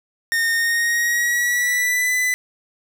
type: tone with pitch glide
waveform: 45% pulse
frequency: 1835 to 2001 Hz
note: A#6 to B6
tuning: -28 to +22 cents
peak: -17 dBFS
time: 0.32-2.34 s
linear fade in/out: 0 ms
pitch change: +150 cents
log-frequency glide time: 0.54-2.11 s
effects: none